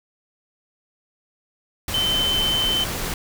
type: tone in noise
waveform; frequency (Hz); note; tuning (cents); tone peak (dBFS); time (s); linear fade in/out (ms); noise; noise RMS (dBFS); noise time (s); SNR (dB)
sine; 3072; G7; -36; -19; 1.94-2.84; 2; pink; -27; 1.88-3.14; +5
effects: none